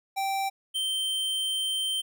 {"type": "tone pair in turn", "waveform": "square", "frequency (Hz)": [780, 3120], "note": ["G5", "G7"], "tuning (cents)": [-9, -9], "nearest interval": "2 octaves", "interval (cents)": 2400, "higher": "second", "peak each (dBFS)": -27, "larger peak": "neither", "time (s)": [[0.16, 0.5], [0.74, 2.02]], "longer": "second", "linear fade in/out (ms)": 20, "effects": []}